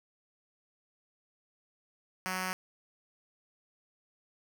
5% pulse tone with notch filter, 185.6 Hz, F#3, 6 cents sharp, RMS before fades -35 dBFS, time 2.26-2.53 s, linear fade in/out 0 ms, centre 440 Hz, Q 1.1, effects none

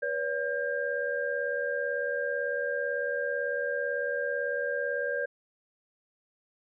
sine tone cluster, 489 / 567 / 1601 Hz, B4 / C#5 / G6, -17 / +39 / +36 cents, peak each -33 / -32 / -32 dBFS, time 0.02-5.26 s, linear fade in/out 10 ms, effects none

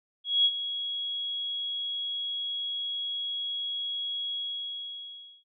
sine tone with ADSR envelope, 3323 Hz, G#7, in tune, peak -18 dBFS, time 0.24-5.44 s, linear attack 210 ms, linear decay 53 ms, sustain -12 dB, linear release 1100 ms, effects none

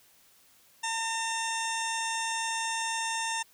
harmonic tone, 906 Hz, A#5, 50 cents flat, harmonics 1 / 2 / 3 / 4 / 6 / 7 / 8 / 9 / 10, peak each -33 / -36 / -38 / -39 / -41 / -41 / -42 / -43 / -43 dBFS, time 0.83-3.43 s, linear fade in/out 10 ms, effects white hiss -61 dBFS RMS until 3.53 s

